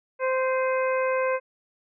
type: harmonic tone with a mistuned harmonic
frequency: 520 Hz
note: C5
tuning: 11 cents flat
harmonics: 1 / 2 / 3 / 4 / 5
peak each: -23 / -29 / -33 / -35 / -37 dBFS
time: 0.19-1.4 s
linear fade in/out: 50 ms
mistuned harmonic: 5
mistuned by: -46 cents
effects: none